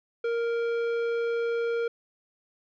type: tone with tanh clipping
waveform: sine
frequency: 466.2 Hz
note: A#4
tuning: in tune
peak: -27 dBFS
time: 0.24-1.88 s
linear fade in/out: 5 ms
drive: 12 dB
effects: none